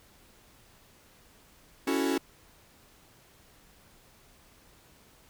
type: chord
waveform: 45% pulse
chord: F# minor seventh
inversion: second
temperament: equal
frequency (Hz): 277.2 / 329.6 / 370 / 440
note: C#4 / E4 / F#4 / A4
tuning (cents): 0 / 0 / 0 / 0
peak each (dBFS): -29 / -32 / -32 / -35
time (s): 1.87-2.18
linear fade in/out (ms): 5
effects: pink hiss -59 dBFS RMS until 5.29 s